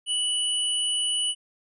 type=tone pair together; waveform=sine; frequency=2960 / 9397 Hz; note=F#7 / D9; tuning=0 / 0 cents; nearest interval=octave + minor sixth; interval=2000 cents; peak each=-24 / -29 dBFS; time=0.06-1.35 s; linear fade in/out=50 ms; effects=none